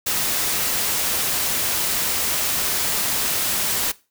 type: noise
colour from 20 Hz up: white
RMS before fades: -22 dBFS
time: 0.06-3.92 s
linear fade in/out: 10 ms
effects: noise-tail reverb RT60 0.3 s tail -20 dB re dry